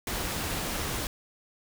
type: noise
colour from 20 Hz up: pink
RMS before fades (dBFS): -32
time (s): 0.07-1.07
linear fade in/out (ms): 2
effects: none